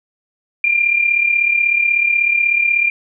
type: tone with amplitude modulation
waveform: sine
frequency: 2390 Hz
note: D7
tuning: 30 cents sharp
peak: -9 dBFS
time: 0.64-2.9 s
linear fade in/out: 2 ms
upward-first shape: sine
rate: 36.3 Hz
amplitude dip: 65%
effects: none